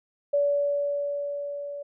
sine tone with level ramp, 573 Hz, D5, 43 cents flat, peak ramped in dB -19 to -33 dBFS, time 0.33-1.83 s, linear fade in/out 10 ms, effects none

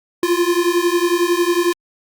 square beating tone pair, 342.8 / 353.8 Hz, F4 / F4, -32 / +23 cents, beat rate 11 Hz, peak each -18 dBFS, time 0.23-1.73 s, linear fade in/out 2 ms, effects Opus 48 kbps

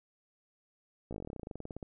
slowing click train, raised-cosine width 2 ms, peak -28 dBFS, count 22, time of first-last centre 1.11-1.828 s, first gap 16 ms, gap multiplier 1.07, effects none

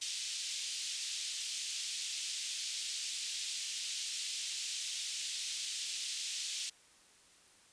pink band-pass noise, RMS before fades -40 dBFS, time 0.01-6.7 s, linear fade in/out 10 ms, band 3000 to 8500 Hz, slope 24 dB/octave, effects white hiss -63 dBFS RMS until 7.72 s + resampled to 22050 Hz

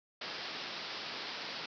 white low-pass noise, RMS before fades -42 dBFS, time 0.21-1.66 s, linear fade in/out 5 ms, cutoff 5300 Hz, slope 96 dB/octave, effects high-pass 200 Hz 12 dB/octave

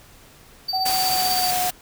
triangle tone with tremolo, 4619 Hz, D8, 30 cents flat, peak -20 dBFS, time 0.68-1.51 s, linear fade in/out 10 ms, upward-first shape sine, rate 16 Hz, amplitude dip 60%
sine tone with pitch glide, 757 to 727.4 Hz, F#5 to F#5, +39 to -30 cents, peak -22 dBFS, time 0.73-1.7 s, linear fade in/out 5 ms, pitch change -69 cents, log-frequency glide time 0.86-1.52 s
white noise, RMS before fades -25 dBFS, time 0.85-1.71 s, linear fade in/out 10 ms
effects pink hiss -49 dBFS RMS until 1.81 s

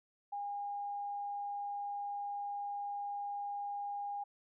sine tone, 812 Hz, G#5, 39 cents flat, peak -37 dBFS, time 0.32-4.24 s, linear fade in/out 10 ms, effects none

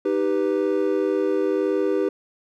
triangle chord, Eb augmented, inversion none, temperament equal, 311.1 / 392 / 493.9 Hz, Eb4 / G4 / B4, 0 / 0 / 0 cents, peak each -23 / -20 / -23 dBFS, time 0.05-2.09 s, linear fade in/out 5 ms, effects none

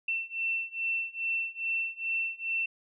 sine beating tone pair, 2689 / 2691.4 Hz, E7 / E7, +34 / +35 cents, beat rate 2.4 Hz, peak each -33 / -32 dBFS, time 0.08-2.66 s, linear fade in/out 5 ms, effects none

